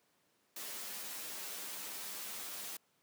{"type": "noise with comb filter", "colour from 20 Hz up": "white", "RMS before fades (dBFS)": -44, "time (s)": [0.56, 2.77], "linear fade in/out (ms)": 5, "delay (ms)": 9.9, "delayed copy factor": 0.65, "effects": ["pink hiss -74 dBFS RMS until 3.02 s", "high-pass 200 Hz 12 dB/octave"]}